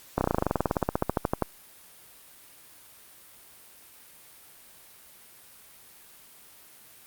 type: slowing click train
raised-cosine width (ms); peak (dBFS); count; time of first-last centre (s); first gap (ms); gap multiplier
1; -9; 24; 0.18-1.423; 30; 1.05
effects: white hiss -52 dBFS RMS until 7.06 s + Opus 48 kbps